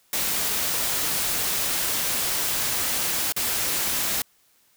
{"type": "noise with dropouts", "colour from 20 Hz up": "white", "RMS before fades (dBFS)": -25, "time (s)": [0.13, 4.22], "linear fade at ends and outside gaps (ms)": 2, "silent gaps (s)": [3.323, 3.364], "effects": ["white hiss -62 dBFS RMS until 4.76 s"]}